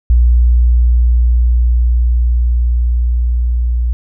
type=tone with level ramp; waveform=sine; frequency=59.8 Hz; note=A#1; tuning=45 cents sharp; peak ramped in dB=-5 to -11 dBFS; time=0.1-3.93 s; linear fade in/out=0 ms; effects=none